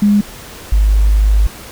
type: tone pair in turn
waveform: sine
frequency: 205.5 / 51.48 Hz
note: G#3 / G#1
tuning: -18 / -15 cents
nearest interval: 2 octaves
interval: 2397 cents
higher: first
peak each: -7 dBFS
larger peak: neither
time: 0.02-0.21 / 0.72-1.47 s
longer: second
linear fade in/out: 5 ms
effects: pink hiss -33 dBFS RMS until 1.71 s